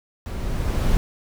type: noise with level ramp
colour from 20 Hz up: brown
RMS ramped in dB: -29 to -18 dBFS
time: 0.26-0.97 s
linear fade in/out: 0 ms
effects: none